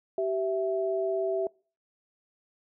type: tone pair together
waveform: sine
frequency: 385.8 / 659.3 Hz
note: G4 / E5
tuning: -28 / 0 cents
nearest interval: major sixth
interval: 928 cents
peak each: -28 dBFS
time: 0.18-1.47 s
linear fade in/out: 2 ms
effects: noise-tail reverb RT60 0.4 s tail -26 dB re dry